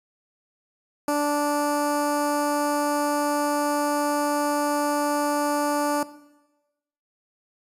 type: tone with notch filter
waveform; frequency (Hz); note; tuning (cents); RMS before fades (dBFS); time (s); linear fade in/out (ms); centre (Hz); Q
15% pulse; 292.4; D4; -7; -23; 1.08-6.03; 2; 3200; 0.8
effects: noise-tail reverb RT60 1.0 s tail -17 dB re dry + resampled to 32000 Hz